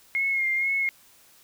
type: tone with vibrato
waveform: sine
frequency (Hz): 2147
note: C7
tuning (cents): +44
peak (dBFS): -22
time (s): 0.15-0.89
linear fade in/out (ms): 0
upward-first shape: sine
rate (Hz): 2.1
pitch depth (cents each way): 37
effects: white hiss -56 dBFS RMS until 1.43 s